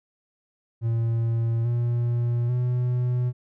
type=tone with pitch steps; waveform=triangle; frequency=115.1 / 119.37 / 123.79 Hz; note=A#2 / A#2 / B2; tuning=-22 / +42 / +4 cents; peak=-19 dBFS; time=0.81-3.33 s; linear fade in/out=50 ms; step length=840 ms; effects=none